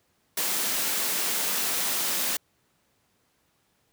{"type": "high-pass noise", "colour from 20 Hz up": "white", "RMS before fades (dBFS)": -27, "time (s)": [0.37, 2.37], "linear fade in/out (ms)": 5, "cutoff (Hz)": 160, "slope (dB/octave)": 48, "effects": ["pink hiss -69 dBFS RMS until 3.92 s", "high-pass 80 Hz 12 dB/octave"]}